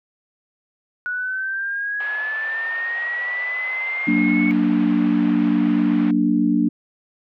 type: linear sweep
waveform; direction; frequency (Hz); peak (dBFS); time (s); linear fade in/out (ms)
sine; up; 1463 to 2219; -22; 1.06-4.51; 0
type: band-pass noise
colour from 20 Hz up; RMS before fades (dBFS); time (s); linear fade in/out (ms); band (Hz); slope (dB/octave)
pink; -37; 2-6.11; 2; 620 to 2700; 24
type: chord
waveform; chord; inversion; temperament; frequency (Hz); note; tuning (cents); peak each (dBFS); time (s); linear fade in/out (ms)
sine; Gb augmented; none; equal; 185 / 233.1 / 293.7; Gb3 / Bb3 / D4; 0 / 0 / 0; -22 / -19 / -18; 4.07-6.69; 10
effects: none